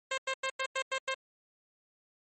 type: tone bursts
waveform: 10% pulse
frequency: 530 Hz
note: C5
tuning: 22 cents sharp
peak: -22 dBFS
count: 7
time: 0.11-1.144 s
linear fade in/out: 5 ms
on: 68 ms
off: 93 ms
effects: MP3 32 kbps